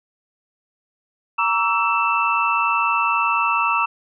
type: tone cluster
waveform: sine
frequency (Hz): 932 / 1142 / 1322 / 2659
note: A#5 / D6 / E6 / E7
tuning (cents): -1 / -49 / +5 / +14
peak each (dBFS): -22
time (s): 1.38-3.86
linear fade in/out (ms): 10
effects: none